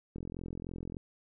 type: click train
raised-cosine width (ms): 3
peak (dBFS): -28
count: 36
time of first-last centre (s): 0.16-0.968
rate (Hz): 43.3
effects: none